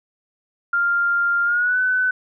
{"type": "tone with pitch glide", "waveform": "sine", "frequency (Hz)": [1396.9, 1505.8], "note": ["F6", "F#6"], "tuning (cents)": [0, 30], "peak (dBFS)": -16, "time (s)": [0.73, 2.11], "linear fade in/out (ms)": 5, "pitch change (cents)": 130, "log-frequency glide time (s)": [1.44, 1.79], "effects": []}